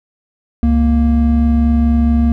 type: tone pair together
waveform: triangle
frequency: 69.5 / 233.1 Hz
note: C#2 / A#3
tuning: +5 / 0 cents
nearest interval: octave + major sixth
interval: 2095 cents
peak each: -10 dBFS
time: 0.63-2.32 s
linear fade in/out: 0 ms
effects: none